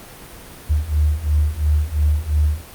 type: beating tone pair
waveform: sine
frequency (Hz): 73.42 / 76.32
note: D2 / D#2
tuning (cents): 0 / -33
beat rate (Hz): 2.9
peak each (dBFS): -19 / -17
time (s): 0.69-2.62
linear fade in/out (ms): 20
effects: pink hiss -39 dBFS RMS until 2.74 s + Opus 32 kbps